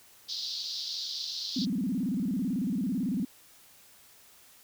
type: band-pass noise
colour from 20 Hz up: pink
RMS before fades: -36 dBFS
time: 0.28-1.66 s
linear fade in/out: 20 ms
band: 3800 to 5100 Hz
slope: 48 dB/octave
type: tone with vibrato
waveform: sine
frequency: 223 Hz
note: A3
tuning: 23 cents sharp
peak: -27 dBFS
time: 1.56-3.25 s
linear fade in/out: 5 ms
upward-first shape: square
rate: 18 Hz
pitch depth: 260 cents each way
effects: white hiss -57 dBFS RMS until 4.63 s